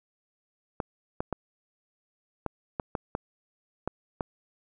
clicks, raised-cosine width 1 ms, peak -15 dBFS, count 9, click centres 0.802 / 1.205 / 1.327 / 2.463 / 2.798 / 2.952 / 3.151 / 3.876 / 4.208 s, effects none

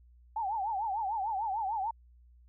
sine tone with vibrato, 835 Hz, G#5, 9 cents sharp, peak -30 dBFS, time 0.36-1.91 s, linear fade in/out 5 ms, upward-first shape triangle, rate 6.7 Hz, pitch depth 210 cents each way, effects added 60 Hz sine -56 dBFS peak until 2.48 s

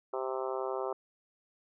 harmonic tone, 130.81 Hz, C3, in tune, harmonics 3 / 4 / 5 / 6 / 7 / 8 / 9 / 10, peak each -36 / -38 / -40 / -42 / -43 / -44 / -45 / -46 dBFS, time 0.13-0.93 s, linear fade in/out 5 ms, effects none

